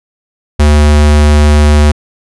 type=tone; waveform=square; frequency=74.4 Hz; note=D2; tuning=23 cents sharp; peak=-4 dBFS; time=0.59-1.92 s; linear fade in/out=10 ms; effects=resampled to 24000 Hz